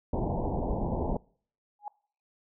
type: low-pass noise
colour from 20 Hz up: pink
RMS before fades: -30 dBFS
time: 0.13-1.17 s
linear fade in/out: 5 ms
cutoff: 950 Hz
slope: 96 dB/octave
type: tone with exponential growth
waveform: sine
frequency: 829 Hz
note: G#5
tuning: 3 cents flat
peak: -30 dBFS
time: 1.79-1.88 s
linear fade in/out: 2 ms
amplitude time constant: 18 ms
effects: noise-tail reverb RT60 0.5 s tail -24 dB re dry